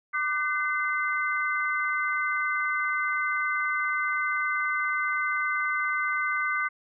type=tone cluster; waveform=sine; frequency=1187 / 1517 / 2062 Hz; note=D6 / F#6 / C7; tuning=+18 / +43 / -26 cents; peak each=-29 dBFS; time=0.13-6.69 s; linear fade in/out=20 ms; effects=none